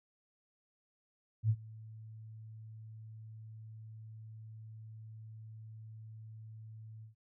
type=tone with ADSR envelope; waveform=sine; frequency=110 Hz; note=A2; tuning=in tune; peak=-24 dBFS; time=1.43-7.15 s; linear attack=66 ms; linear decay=58 ms; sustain=-23 dB; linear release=120 ms; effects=none